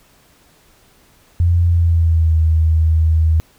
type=tone with pitch glide; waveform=sine; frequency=86.2 to 79.96 Hz; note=F2 to D#2; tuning=-22 to +48 cents; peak=-10 dBFS; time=1.4-3.4 s; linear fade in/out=0 ms; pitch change=-130 cents; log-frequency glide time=1.66-2.35 s; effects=pink hiss -52 dBFS RMS until 3.58 s